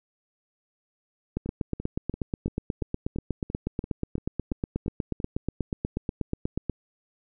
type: two click trains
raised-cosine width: 3 ms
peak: -21 / -14 dBFS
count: 12 / 45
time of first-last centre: 1.46-5.201 / 1.37-6.697 s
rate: 2.94 / 8.26 Hz
effects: none